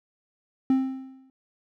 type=tone with exponential decay; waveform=triangle; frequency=263.7 Hz; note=C4; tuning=14 cents sharp; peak=-14 dBFS; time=0.7-1.3 s; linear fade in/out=2 ms; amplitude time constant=130 ms; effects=none